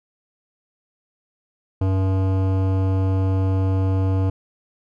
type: tone with hard clipping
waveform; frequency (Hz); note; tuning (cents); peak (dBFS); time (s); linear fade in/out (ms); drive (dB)
sine; 95.1; F#2; +48; -19; 1.81-4.3; 5; 16
effects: none